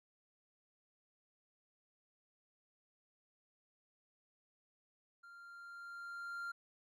triangle tone with level ramp, 1391 Hz, F6, 7 cents flat, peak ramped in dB -53 to -38 dBFS, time 5.23-6.52 s, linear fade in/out 10 ms, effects none

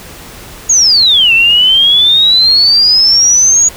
sine exponential two-way sweep, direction down then up, 6780 to 2651 to 6780 Hz, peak -4 dBFS, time 0.69-3.69 s, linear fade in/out 10 ms, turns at 1.33 s, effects pink hiss -31 dBFS RMS until 3.76 s

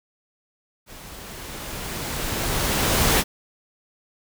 pink noise with level ramp, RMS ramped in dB -42 to -17 dBFS, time 0.86-3.24 s, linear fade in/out 50 ms, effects none

